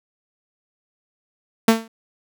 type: tone with exponential decay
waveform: sawtooth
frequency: 225.3 Hz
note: A3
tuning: 41 cents sharp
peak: -4 dBFS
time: 1.68-1.88 s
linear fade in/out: 5 ms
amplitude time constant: 43 ms
effects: none